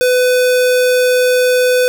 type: tone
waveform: square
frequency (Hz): 501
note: B4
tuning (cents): +25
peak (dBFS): -10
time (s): 0.01-1.88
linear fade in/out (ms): 0
effects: 8-bit